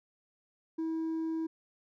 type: tone with hard clipping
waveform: triangle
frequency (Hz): 323.2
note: E4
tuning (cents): -34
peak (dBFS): -30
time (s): 0.78-1.47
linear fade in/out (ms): 10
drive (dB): 1
effects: none